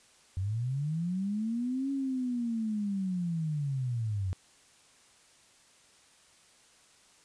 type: linear two-way sweep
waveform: sine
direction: up then down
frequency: 89.6 to 277.2 to 89.6 Hz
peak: -29 dBFS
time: 0.37-4.33 s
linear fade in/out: 0 ms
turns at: 1.91 s
effects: white hiss -61 dBFS RMS until 7.24 s + resampled to 22050 Hz